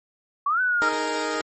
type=exponential two-way sweep; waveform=sine; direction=up then down; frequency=1099 to 1517 to 1372 Hz; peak=-19 dBFS; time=0.46-0.89 s; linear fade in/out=5 ms; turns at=0.61 s
type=chord; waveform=15% pulse; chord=D# suspended fourth; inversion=none; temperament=equal; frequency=311.1 / 415.3 / 466.2 Hz; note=D#4 / G#4 / A#4; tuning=0 / 0 / 0 cents; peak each=-22 / -24 / -21 dBFS; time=0.82-1.41 s; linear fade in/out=0 ms
effects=low-pass 11000 Hz 12 dB/octave + MP3 32 kbps